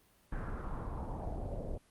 brown noise with low-pass filter sweep, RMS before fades -39 dBFS, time 0.32-1.78 s, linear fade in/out 5 ms, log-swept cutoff 1600 to 530 Hz, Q 3.1, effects pink hiss -67 dBFS RMS until 1.9 s + Opus 32 kbps

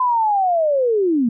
sine linear sweep, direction down, 1026 to 220 Hz, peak -14 dBFS, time 0-1.29 s, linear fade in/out 5 ms, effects none

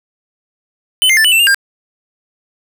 square tone with pitch steps, 3031 / 2103 / 1765 / 2972 / 2676 / 2809 / 1602 Hz, F#7 / C7 / A6 / F#7 / E7 / F7 / G6, +41 / +8 / +5 / +7 / +25 / +9 / +37 cents, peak -8 dBFS, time 1.02-1.545 s, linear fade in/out 0 ms, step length 75 ms, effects none

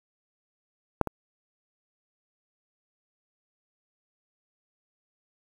clicks, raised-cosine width 1 ms, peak -6 / -16 dBFS, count 2, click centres 1.013 / 1.073 s, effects 7-bit

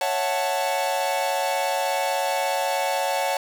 45% pulse chord, F# minor seventh, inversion second, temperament equal with one note detuned, 554.4 / 663.5 / 740 / 880 Hz, C#5 / E5 / F#5 / A5, 0 / +11 / 0 / 0 cents, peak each -27 / -31 / -27 / -27 dBFS, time 0.01-3.37 s, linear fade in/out 2 ms, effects none

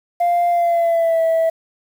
sine tone with pitch glide, 697 to 654.1 Hz, F5 to E5, -4 to -14 cents, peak -11 dBFS, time 0.2-1.5 s, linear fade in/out 10 ms, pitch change -110 cents, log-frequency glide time 0.5-1.22 s, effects tanh soft clip ceiling -12 dBFS + 7-bit

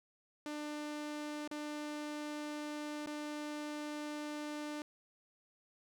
sawtooth tone with dropouts, 298.2 Hz, D4, 27 cents sharp, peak -36 dBFS, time 0.46-4.82 s, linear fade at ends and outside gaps 1 ms, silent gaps 1.476-1.512 / 3.061-3.071 s, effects low-pass 9000 Hz 12 dB/octave + 12-bit

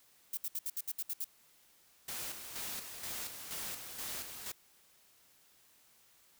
violet noise bursts, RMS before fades -37 dBFS, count 9, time 0.33-1.245 s, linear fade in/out 5 ms, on 43 ms, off 66 ms
white noise with tremolo, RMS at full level -41 dBFS, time 2.08-4.52 s, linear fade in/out 5 ms, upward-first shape square, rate 2.1 Hz, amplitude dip 50%
effects white hiss -66 dBFS RMS until 6.39 s

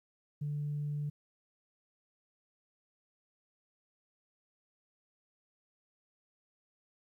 sine tone, 146.83 Hz, D3, in tune, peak -32 dBFS, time 0.41-1.1 s, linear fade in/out 10 ms, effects tanh soft clip ceiling -29 dBFS + 12-bit

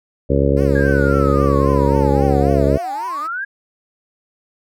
harmonic tone, 69.3 Hz, C#2, in tune, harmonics 1 / 2 / 3 / 4 / 5 / 6 / 7 / 8, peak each -18 / -19 / -23 / -20 / -24 / -21 / -20 / -21 dBFS, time 0.29-2.78 s, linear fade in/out 20 ms
10% pulse tone with vibrato, 329.6 Hz, E4, in tune, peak -26 dBFS, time 0.56-3.28 s, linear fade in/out 20 ms, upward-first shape triangle, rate 3.7 Hz, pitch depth 280 cents each way
sine exponential two-way sweep, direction down then up, 1661.2 to 622 to 1661.2 Hz, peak -21 dBFS, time 0.75-3.45 s, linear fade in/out 10 ms, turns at 2.73 s
effects none

